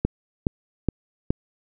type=click train; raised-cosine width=3 ms; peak=-7 dBFS; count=4; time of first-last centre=0.05-1.305 s; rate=2.39 Hz; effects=none